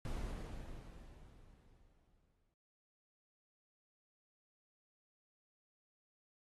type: noise with exponential decay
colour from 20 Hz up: brown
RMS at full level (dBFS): -39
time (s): 0.05-2.54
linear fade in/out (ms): 1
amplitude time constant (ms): 540
effects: AAC 32 kbps